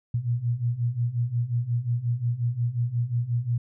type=beating tone pair; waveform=sine; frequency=116.54 / 122.14 Hz; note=A#2 / B2; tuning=0 / -19 cents; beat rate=5.6 Hz; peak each=-28 / -25 dBFS; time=0.14-3.58 s; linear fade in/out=5 ms; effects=none